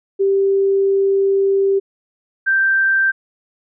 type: tone pair in turn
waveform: sine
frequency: 392 / 1568 Hz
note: G4 / G6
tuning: 0 / 0 cents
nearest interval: 2 octaves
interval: 2400 cents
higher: second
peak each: -12 dBFS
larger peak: neither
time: 0.19-1.8 / 2.46-3.12 s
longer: first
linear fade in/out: 20 ms
effects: none